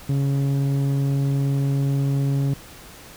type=tone with low-pass filter; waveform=sawtooth; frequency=138.59 Hz; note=C#3; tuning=in tune; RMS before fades=-21 dBFS; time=0.09-2.54 s; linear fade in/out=5 ms; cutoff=280 Hz; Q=0.56; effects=pink hiss -43 dBFS RMS until 3.16 s